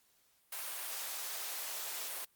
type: noise with high-pass filter sweep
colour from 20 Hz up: white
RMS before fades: -41 dBFS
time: 0.52-2.25 s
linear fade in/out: 5 ms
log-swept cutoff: 750 to 500 Hz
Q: 1
effects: white hiss -71 dBFS RMS until 2.35 s + Opus 48 kbps